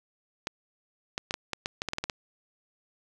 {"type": "clicks", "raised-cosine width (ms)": 0.2, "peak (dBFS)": -13, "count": 12, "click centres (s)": [0.471, 1.179, 1.309, 1.341, 1.533, 1.659, 1.819, 1.887, 1.934, 1.984, 2.04, 2.098], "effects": []}